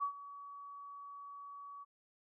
sine tone with ADSR envelope, 1134 Hz, C#6, 39 cents sharp, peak -31 dBFS, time 0-1.85 s, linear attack 29 ms, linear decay 93 ms, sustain -16 dB, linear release 26 ms, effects none

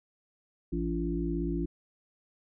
harmonic tone with a mistuned harmonic, 57.1 Hz, A#1, 35 cents flat, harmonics 1 / 3 / 5 / 6, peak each -34 / -34 / -34 / -34 dBFS, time 0.72-1.66 s, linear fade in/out 10 ms, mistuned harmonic 1, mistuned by -48 cents, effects none

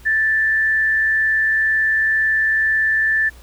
sine tone with frequency modulation, 1760 Hz, A6, in tune, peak -14 dBFS, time 0.05-3.3 s, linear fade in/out 20 ms, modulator 102 Hz, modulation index 0.33, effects added 60 Hz sine -42 dBFS peak until 3.42 s + pink hiss -48 dBFS RMS until 3.42 s

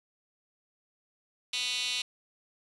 15% pulse tone with high-pass filter, 248 Hz, B3, 7 cents sharp, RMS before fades -32 dBFS, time 1.53-2.02 s, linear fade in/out 5 ms, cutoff 3300 Hz, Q 6.8, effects resampled to 24000 Hz + 8-bit

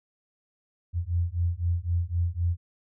sine beating tone pair, 84.6 / 88.5 Hz, E2 / F2, +45 / +23 cents, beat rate 3.9 Hz, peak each -27 dBFS, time 0.93-2.57 s, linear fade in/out 50 ms, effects none

